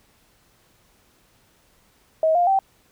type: tone with pitch steps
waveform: sine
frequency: 637 / 702.7 / 775.2 Hz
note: D#5 / F5 / G5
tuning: +41 / +10 / -20 cents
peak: -15 dBFS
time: 2.23-2.59 s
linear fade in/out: 2 ms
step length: 120 ms
effects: pink hiss -60 dBFS RMS until 2.91 s